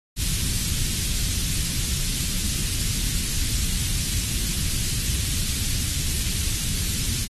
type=band-stop noise; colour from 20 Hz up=pink; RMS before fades=-25 dBFS; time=0.16-7.28 s; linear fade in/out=50 ms; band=150 to 3600 Hz; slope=12 dB/octave; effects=AAC 32 kbps